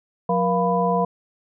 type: tone cluster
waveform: sine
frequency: 180.4 / 476.1 / 694 / 993 Hz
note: F#3 / A#4 / F5 / B5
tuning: -44 / +37 / -11 / +9 cents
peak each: -23 dBFS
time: 0.29-1.05 s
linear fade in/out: 5 ms
effects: none